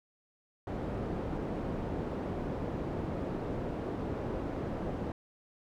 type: low-pass noise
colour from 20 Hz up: white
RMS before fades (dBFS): -36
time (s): 0.67-5.12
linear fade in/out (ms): 2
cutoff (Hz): 430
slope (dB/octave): 12
effects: none